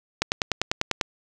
click train, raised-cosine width 0.2 ms, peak -4 dBFS, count 9, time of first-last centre 0.22-1.012 s, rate 10.1 Hz, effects none

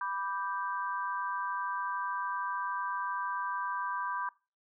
sine chord, G major, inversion first, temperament equal, 987.8 / 1174.7 / 1568 Hz, B5 / D6 / G6, 0 / 0 / 0 cents, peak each -35 / -37 / -38 dBFS, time 0.01-4.29 s, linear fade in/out 2 ms, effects noise-tail reverb RT60 0.3 s tail -21 dB re dry

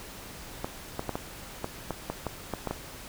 clicks, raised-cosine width 1 ms, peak -16 dBFS, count 11, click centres 0.645 / 0.994 / 1.093 / 1.155 / 1.644 / 1.907 / 2.1 / 2.267 / 2.537 / 2.673 / 2.71 s, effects pink hiss -44 dBFS RMS until 3.08 s

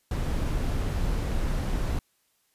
brown noise, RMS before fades -27 dBFS, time 0.11-1.99 s, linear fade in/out 2 ms, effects white hiss -70 dBFS RMS until 2.54 s + resampled to 32000 Hz

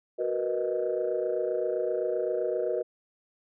sine chord, B major seventh, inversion second, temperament equal, 370 / 466.2 / 493.9 / 622.3 Hz, F#4 / A#4 / B4 / D#5, 0 / 0 / 0 / 0 cents, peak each -31 dBFS, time 0.18-2.83 s, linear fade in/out 20 ms, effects tanh soft clip ceiling -18 dBFS

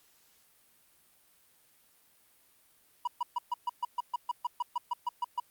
triangle tone bursts, 970 Hz, B5, 31 cents flat, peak -26 dBFS, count 16, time 3.05-5.4 s, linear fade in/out 5 ms, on 25 ms, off 130 ms, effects white hiss -65 dBFS RMS until 5.5 s + Opus 48 kbps

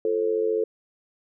sine tone with amplitude modulation, 440.1 Hz, A4, in tune, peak -17 dBFS, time 0.05-0.64 s, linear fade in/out 2 ms, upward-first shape sine, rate 94.6 Hz, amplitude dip 85%, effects none

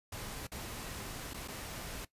pink noise with dropouts, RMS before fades -43 dBFS, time 0.12-2.05 s, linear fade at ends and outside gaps 5 ms, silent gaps 0.47-0.517 / 1.336-1.342 / 1.478-1.482 s, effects noise-tail reverb RT60 0.1 s tail -17 dB re dry + resampled to 32000 Hz

